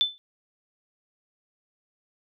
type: tone with exponential decay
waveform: sine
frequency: 3520 Hz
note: A7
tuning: in tune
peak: -15 dBFS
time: 0.01-0.18 s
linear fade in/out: 0 ms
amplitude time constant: 36 ms
effects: none